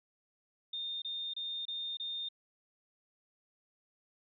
sine tone bursts, 3641 Hz, A#7, 41 cents flat, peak -36 dBFS, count 5, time 0.73-2.288 s, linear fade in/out 5 ms, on 290 ms, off 27 ms, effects none

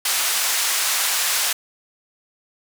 white band-pass noise, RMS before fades -21 dBFS, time 0.05-1.53 s, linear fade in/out 5 ms, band 850 to 11000 Hz, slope 12 dB/octave, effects none

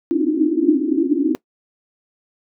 white band-pass noise, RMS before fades -17 dBFS, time 0.11-1.35 s, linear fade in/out 0 ms, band 270 to 340 Hz, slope 96 dB/octave, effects noise-tail reverb RT60 0.1 s tail -21 dB re dry

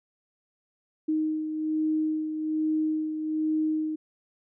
sine beating tone pair, 311.3 / 312.5 Hz, D#4 / D#4, +1 / +8 cents, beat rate 1.2 Hz, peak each -25 / -34 dBFS, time 1.08-3.96 s, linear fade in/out 10 ms, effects none

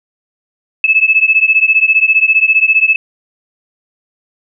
sine beating tone pair, 2598 / 2613 Hz, E7 / E7, -26 / -16 cents, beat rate 15 Hz, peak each -10 dBFS, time 0.84-2.96 s, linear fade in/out 2 ms, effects none

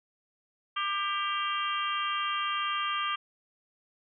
harmonic tone with a mistuned harmonic, 397.6 Hz, G4, 25 cents sharp, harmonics 3 / 4 / 5 / 6 / 7 / 8, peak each -30 / -39 / -41 / -41 / -37 / -36 dBFS, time 0.76-3.16 s, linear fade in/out 10 ms, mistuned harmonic 6, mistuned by -45 cents, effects none

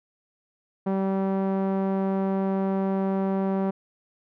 sawtooth tone with low-pass filter, 193 Hz, G3, 27 cents flat, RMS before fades -25 dBFS, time 0.86-3.71 s, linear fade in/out 10 ms, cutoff 870 Hz, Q 0.99, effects none

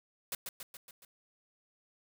white noise with echo, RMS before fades -37 dBFS, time 0.32-0.35 s, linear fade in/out 2 ms, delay 140 ms, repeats 5, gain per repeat -4 dB, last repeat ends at 1.05 s, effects none

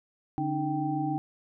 sine tone cluster, 145.5 / 281 / 308.1 / 781 Hz, D3 / C#4 / D#4 / G5, -16 / +24 / -17 / -7 cents, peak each -33 / -36 / -30 / -32 dBFS, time 0.38-1.18 s, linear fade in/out 0 ms, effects none

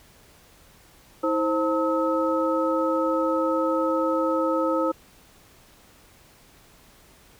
sine tone cluster, 322 / 526 / 899 / 1286 Hz, E4 / C5 / A5 / E6, -41 / +9 / +37 / -43 cents, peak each -25 / -24 / -32 / -27 dBFS, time 1.23-4.92 s, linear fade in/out 10 ms, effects pink hiss -54 dBFS RMS until 7.39 s

